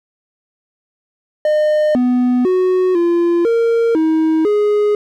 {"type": "tone with pitch steps", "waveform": "triangle", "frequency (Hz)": [608, 248.4, 369, 343.4, 462, 318, 416.7], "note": ["D#5", "B3", "F#4", "F4", "A#4", "D#4", "G#4"], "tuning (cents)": [-40, 10, -5, -29, -16, 38, 6], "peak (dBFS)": -9, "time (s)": [1.45, 4.95], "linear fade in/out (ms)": 2, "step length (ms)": 500, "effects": []}